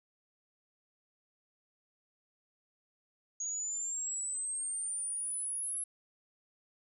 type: exponential sweep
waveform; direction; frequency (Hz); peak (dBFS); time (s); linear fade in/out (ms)
sine; up; 6645 to 11000; -34; 3.4-5.84; 5
effects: none